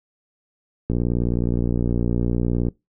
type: click train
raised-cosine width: 3 ms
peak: -9 dBFS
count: 107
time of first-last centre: 0.9-2.685 s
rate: 59.4 Hz
effects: noise-tail reverb RT60 0.2 s tail -23 dB re dry